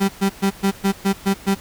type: tone bursts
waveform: 35% pulse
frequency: 196 Hz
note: G3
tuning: in tune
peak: -13 dBFS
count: 8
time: 0-1.552 s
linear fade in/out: 20 ms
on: 89 ms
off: 120 ms
effects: pink hiss -41 dBFS RMS until 1.6 s